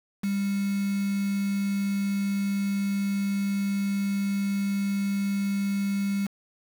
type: tone with quantisation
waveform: sine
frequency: 198.9 Hz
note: G3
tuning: 25 cents sharp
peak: -24 dBFS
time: 0.23-6.27 s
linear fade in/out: 10 ms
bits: 6
effects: none